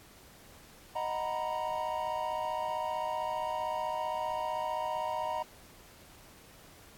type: chord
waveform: triangle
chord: B major seventh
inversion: first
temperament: equal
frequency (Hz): 622.3 / 740 / 932.3 / 987.8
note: D#5 / F#5 / A#5 / B5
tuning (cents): 0 / 0 / 0 / 0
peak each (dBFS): -35 / -37 / -33 / -38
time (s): 0.95-5.43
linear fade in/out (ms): 10
effects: pink hiss -56 dBFS RMS until 6.97 s + AAC 64 kbps